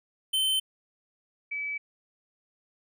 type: tone pair in turn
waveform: square / sine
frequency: 3080 / 2295 Hz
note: G7 / D7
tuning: -31 / -40 cents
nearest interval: perfect fourth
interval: 509 cents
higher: first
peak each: -24 / -30 dBFS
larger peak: first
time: 0.33-0.6 / 1.51-1.78 s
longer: neither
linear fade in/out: 10 ms
effects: none